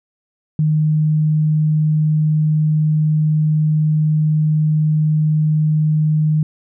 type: tone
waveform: sine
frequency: 154 Hz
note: D#3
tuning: 17 cents flat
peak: -12 dBFS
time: 0.59-6.43 s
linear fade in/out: 2 ms
effects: none